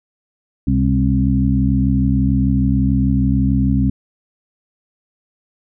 harmonic tone with a mistuned harmonic, 66.7 Hz, C2, 34 cents sharp, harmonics 1 / 2 / 3 / 4, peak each -18 / -18 / -18 / -18 dBFS, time 0.67-3.9 s, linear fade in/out 5 ms, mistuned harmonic 2, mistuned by -65 cents, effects none

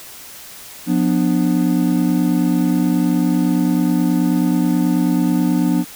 triangle chord, B diminished, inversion second, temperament just, 177.8 / 246.9 / 296.3 Hz, F3 / B3 / D4, +31 / 0 / +15 cents, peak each -16 dBFS, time 0.86-5.85 s, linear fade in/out 50 ms, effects white hiss -37 dBFS RMS until 5.95 s

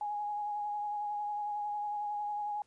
sine tone with vibrato, 830.6 Hz, G#5, in tune, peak -33 dBFS, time 0.01-2.62 s, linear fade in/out 2 ms, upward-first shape sine, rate 11 Hz, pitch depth 19 cents each way, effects pink hiss -71 dBFS RMS until 2.66 s + resampled to 22050 Hz

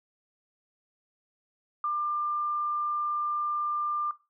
sine tone, 1194 Hz, D6, 28 cents sharp, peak -26 dBFS, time 1.84-4.11 s, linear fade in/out 2 ms, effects noise-tail reverb RT60 0.3 s tail -20 dB re dry

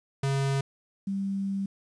square / sine tone pair in turn, 137.1 / 196.03 Hz, C#3 / G3, -19 / 0 cents, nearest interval tritone, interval 619 cents, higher second, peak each -25 / -27 dBFS, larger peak first, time 0.23-0.61 / 1.07-1.66 s, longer second, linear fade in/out 5 ms, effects resampled to 22050 Hz + 10-bit

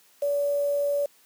sine tone with quantisation, 572 Hz, D5, 46 cents flat, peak -22 dBFS, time 0.22-1.06 s, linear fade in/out 5 ms, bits 7, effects white hiss -59 dBFS RMS until 1.25 s + high-pass 200 Hz 12 dB/octave

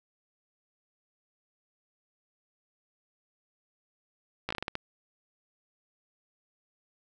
slowing click train, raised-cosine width 0.3 ms, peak -16 dBFS, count 8, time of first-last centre 4.49-4.754 s, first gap 15 ms, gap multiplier 1.3, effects none

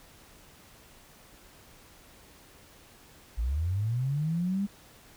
sine linear sweep, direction up, 51.91 to 204.7 Hz, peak -26 dBFS, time 3.37-4.67 s, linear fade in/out 20 ms, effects pink hiss -55 dBFS RMS until 5.16 s

